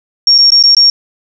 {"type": "tone with dropouts", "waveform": "sine", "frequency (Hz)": 5540, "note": "F8", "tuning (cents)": -15, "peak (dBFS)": -3, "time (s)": [0.27, 0.9], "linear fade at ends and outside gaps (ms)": 2, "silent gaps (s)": [[0.381, 0.385], [0.504, 0.519], [0.628, 0.637], [0.749, 0.767]], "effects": []}